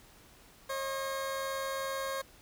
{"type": "tone pair together", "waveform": "20% pulse", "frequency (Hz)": [540, 622.3], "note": ["C#5", "D#5"], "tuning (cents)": [-45, 0], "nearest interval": "major second", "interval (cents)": 245, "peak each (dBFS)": [-29, -40], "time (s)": [0.69, 2.22], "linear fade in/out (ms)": 10, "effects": ["pink hiss -58 dBFS RMS until 2.41 s"]}